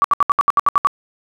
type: tone bursts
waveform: sine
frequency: 1148 Hz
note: D6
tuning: 40 cents flat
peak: -9 dBFS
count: 10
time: 0.02-0.871 s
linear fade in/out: 0 ms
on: 23 ms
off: 69 ms
effects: none